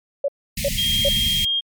sine tone bursts, 563 Hz, C#5, 27 cents sharp, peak -17 dBFS, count 3, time 0.24-1.089 s, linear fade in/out 5 ms, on 43 ms, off 360 ms
pink band-stop noise, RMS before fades -25 dBFS, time 0.57-1.45 s, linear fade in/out 5 ms, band 240 to 1900 Hz, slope 96 dB/octave
sine tone, 3225 Hz, G7, 48 cents sharp, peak -18 dBFS, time 0.77-1.61 s, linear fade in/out 20 ms
effects MP3 96 kbps

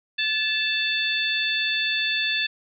harmonic tone with a mistuned harmonic, 884 Hz, A5, 8 cents sharp, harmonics 2 / 3 / 4 / 5, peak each -27 / -26 / -26 / -32 dBFS, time 0.18-2.47 s, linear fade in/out 10 ms, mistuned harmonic 2, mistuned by -35 cents, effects none

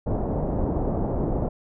pink low-pass noise, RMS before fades -25 dBFS, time 0.06-1.49 s, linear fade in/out 10 ms, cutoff 750 Hz, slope 24 dB/octave, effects none

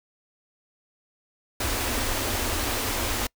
pink band-stop noise, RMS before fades -27 dBFS, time 1.6-3.27 s, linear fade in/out 5 ms, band 110 to 220 Hz, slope 96 dB/octave, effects noise-tail reverb RT60 0.1 s tail -26 dB re dry

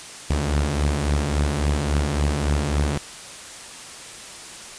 sawtooth beating tone pair, 69.9 / 73.5 Hz, C#2 / D2, +15 / +2 cents, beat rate 3.6 Hz, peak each -21 / -17 dBFS, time 0.3-2.98 s, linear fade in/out 5 ms, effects white hiss -38 dBFS RMS until 4.78 s + resampled to 22050 Hz

